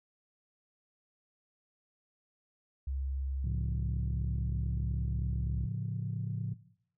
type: tone with pitch glide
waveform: sine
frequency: 67.4 to 66.86 Hz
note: C#2 to C2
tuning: -48 to +38 cents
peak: -32 dBFS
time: 2.87-5.66 s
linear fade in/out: 5 ms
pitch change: -14 cents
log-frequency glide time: 3.1-4.92 s
type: chord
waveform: sine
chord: A augmented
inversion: none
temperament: equal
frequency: 110 / 138.59 / 174.61 Hz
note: A2 / C#3 / E#3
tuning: 0 / 0 / 0 cents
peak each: -34 / -37 / -39 dBFS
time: 3.44-6.54 s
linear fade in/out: 5 ms
effects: noise-tail reverb RT60 0.7 s tail -18 dB re dry + tanh soft clip ceiling -24 dBFS